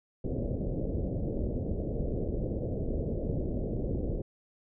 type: low-pass noise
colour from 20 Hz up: pink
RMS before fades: -32 dBFS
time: 0.24-4.22 s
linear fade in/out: 5 ms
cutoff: 580 Hz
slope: 48 dB/octave
effects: none